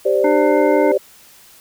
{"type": "chord", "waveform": "sine", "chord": "G suspended fourth", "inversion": "none", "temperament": "just", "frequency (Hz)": [392, 522.7, 588], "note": ["G4", "C5", "D5"], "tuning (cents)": [0, -2, 2], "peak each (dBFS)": -17, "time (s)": [0.05, 0.98], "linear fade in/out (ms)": 10}
{"type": "harmonic tone", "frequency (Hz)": 300, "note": "D4", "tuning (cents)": 37, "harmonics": [1, 3, 5, 7], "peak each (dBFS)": [-17, -21, -31, -28], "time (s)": [0.24, 0.92], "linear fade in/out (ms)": 5}
{"effects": ["white hiss -46 dBFS RMS until 1.6 s"]}